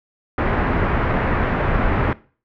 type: low-pass noise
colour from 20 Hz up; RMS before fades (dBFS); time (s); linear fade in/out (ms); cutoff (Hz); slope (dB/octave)
pink; -19; 0.38-2.13; 2; 2000; 24
effects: noise-tail reverb RT60 0.4 s tail -20 dB re dry